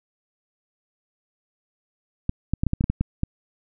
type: clicks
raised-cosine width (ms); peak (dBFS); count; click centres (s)
5; -9; 10; 2.294 / 2.536 / 2.635 / 2.667 / 2.734 / 2.809 / 2.841 / 2.9 / 3.01 / 3.234
effects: none